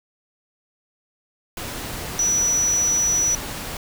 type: tone in noise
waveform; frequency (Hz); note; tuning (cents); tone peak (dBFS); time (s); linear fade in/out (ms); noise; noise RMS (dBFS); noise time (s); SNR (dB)
sine; 5900; F#8; -6; -17; 2.19-3.35; 2; pink; -31; 1.57-3.77; +11
effects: none